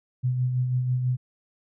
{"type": "tone with tremolo", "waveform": "sine", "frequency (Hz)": 126.2, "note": "B2", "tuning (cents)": 38, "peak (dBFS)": -20, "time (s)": [0.23, 1.17], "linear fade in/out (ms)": 20, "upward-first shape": "sine", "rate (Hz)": 6.1, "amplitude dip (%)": 40, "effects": []}